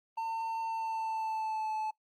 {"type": "tone with pitch glide", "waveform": "triangle", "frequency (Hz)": [903, 867.7], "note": ["A5", "A5"], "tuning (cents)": [45, -24], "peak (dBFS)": -30, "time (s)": [0.17, 1.91], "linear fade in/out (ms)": 10, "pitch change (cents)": -69, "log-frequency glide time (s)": [0.64, 1.73], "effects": ["noise-tail reverb RT60 0.1 s tail -21 dB re dry", "Opus 32 kbps"]}